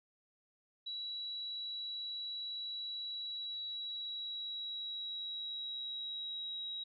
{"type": "tone with pitch glide", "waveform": "sine", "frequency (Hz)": [3913, 3841], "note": ["B7", "B7"], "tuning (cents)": [-17, -49], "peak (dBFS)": -39, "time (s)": [0.86, 6.84], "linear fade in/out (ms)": 10, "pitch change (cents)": -32, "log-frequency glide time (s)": [2.98, 6.62], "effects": []}